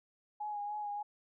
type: tone with vibrato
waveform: sine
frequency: 830.6 Hz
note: G#5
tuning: in tune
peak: -36 dBFS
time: 0.4-1.03 s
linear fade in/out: 10 ms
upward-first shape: sine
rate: 3.4 Hz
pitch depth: 27 cents each way
effects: none